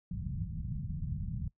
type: low-pass noise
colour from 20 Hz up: white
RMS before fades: -37 dBFS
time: 0.11-1.48 s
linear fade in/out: 5 ms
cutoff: 180 Hz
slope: 48 dB/octave
effects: noise-tail reverb RT60 0.1 s tail -20 dB re dry